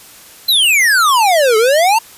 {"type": "exponential two-way sweep", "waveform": "square", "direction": "down then up", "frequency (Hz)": [4162, 423.7, 936], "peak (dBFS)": -9, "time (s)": [0.48, 1.99], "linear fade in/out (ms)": 10, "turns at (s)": 1.57, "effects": ["white hiss -39 dBFS RMS until 2.17 s", "resampled to 32000 Hz"]}